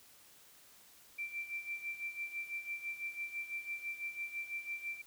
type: tone with tremolo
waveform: sine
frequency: 2349 Hz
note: D7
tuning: in tune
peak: -36 dBFS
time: 1.18-5.02 s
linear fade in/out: 10 ms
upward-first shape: sine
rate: 6 Hz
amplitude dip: 75%
effects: white hiss -61 dBFS RMS until 5.06 s